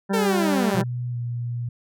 harmonic tone, 196 Hz, G3, in tune, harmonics 1 / 2 / 3 / 4 / 5 / 7 / 8 / 9, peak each -22 / -28 / -32 / -34 / -36 / -39 / -40 / -41 dBFS, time 0.09-0.84 s, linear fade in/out 20 ms
sawtooth linear sweep, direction down, 462.3 to 158.4 Hz, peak -18 dBFS, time 0.13-0.82 s, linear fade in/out 10 ms
sine tone with pitch glide, 122.5 to 119.91 Hz, B2 to A#2, -14 to +49 cents, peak -25 dBFS, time 0.74-1.69 s, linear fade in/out 5 ms, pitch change -37 cents, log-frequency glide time 1.11-1.16 s
effects none

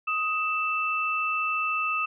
sine tone pair together, 1255 / 2653 Hz, D#6 / E7, +15 / +10 cents, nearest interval octave + minor second, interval 1295 cents, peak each -27 dBFS, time 0.07-2.06 s, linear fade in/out 10 ms, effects none

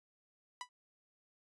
sawtooth tone with exponential decay, 987.8 Hz, B5, in tune, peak -33 dBFS, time 0.61-0.69 s, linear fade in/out 1 ms, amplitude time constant 16 ms, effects resampled to 22050 Hz

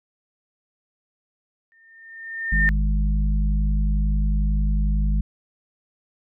sine tone with exponential growth, 1814 Hz, A#6, 48 cents flat, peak -15 dBFS, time 1.72-2.69 s, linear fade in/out 0 ms, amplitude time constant 210 ms
harmonic tone, 51.1 Hz, G#1, 27 cents flat, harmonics 1 / 3 / 4, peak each -18 / -28 / -30 dBFS, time 2.52-5.21 s, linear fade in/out 5 ms
effects none

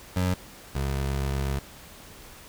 25% pulse tone pair in turn, 91.3 / 68.27 Hz, F#2 / C#2, -23 / -26 cents, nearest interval perfect fourth, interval 503 cents, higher first, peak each -19 / -22 dBFS, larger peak first, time 0.16-0.34 / 0.75-1.59 s, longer second, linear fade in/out 5 ms, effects pink hiss -47 dBFS RMS until 2.48 s

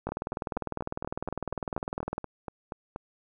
two click trains, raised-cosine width 1 ms, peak -21 / -17 dBFS, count 13 / 43, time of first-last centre 0.09-2.961 / 0.07-2.181 s, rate 4.18 / 19.9 Hz, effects none

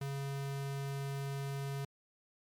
square tone, 138.59 Hz, C#3, in tune, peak -37 dBFS, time 0.01-1.85 s, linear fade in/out 5 ms, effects MP3 96 kbps

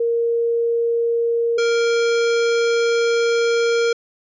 sine / square tone pair in turn, 466.2 / 466.2 Hz, A#4 / A#4, 0 / 0 cents, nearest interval unison, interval 0 cents, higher neither, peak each -16 dBFS, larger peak neither, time 0-1.58 / 1.58-3.93 s, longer second, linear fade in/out 5 ms, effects resampled to 16000 Hz

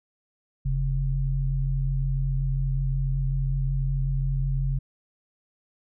sine tone pair together, 43.34 / 135.5 Hz, F1 / C#3, -12 / -39 cents, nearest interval octave + minor sixth, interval 1973 cents, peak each -25 dBFS, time 0.65-4.79 s, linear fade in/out 10 ms, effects none

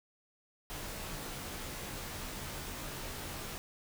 pink noise with comb filter, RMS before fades -42 dBFS, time 0.7-3.58 s, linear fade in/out 0 ms, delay 18 ms, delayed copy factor -0.7, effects none

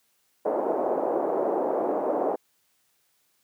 pink band-pass noise, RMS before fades -26 dBFS, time 0.45-2.36 s, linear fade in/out 10 ms, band 360 to 770 Hz, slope 24 dB/octave, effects white hiss -69 dBFS RMS until 3.43 s + high-pass 80 Hz 12 dB/octave

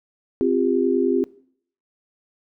sine chord, C suspended fourth, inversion none, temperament equal with one note detuned, 261.6 / 349.2 / 399.5 Hz, C4 / F4 / G4, 0 / 0 / +33 cents, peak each -21 dBFS, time 0.41-1.24 s, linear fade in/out 0 ms, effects noise-tail reverb RT60 0.6 s tail -21 dB re dry

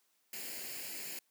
white noise with comb filter, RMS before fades -43 dBFS, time 0.33-1.19 s, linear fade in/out 2 ms, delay 0.42 ms, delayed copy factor +0.65, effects white hiss -75 dBFS RMS until 1.3 s + high-pass 200 Hz 12 dB/octave

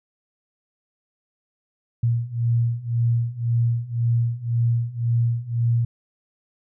sine beating tone pair, 116.54 / 118.44 Hz, A#2 / A#2, 0 / +28 cents, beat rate 1.9 Hz, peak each -23 / -21 dBFS, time 2.03-5.85 s, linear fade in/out 5 ms, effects none

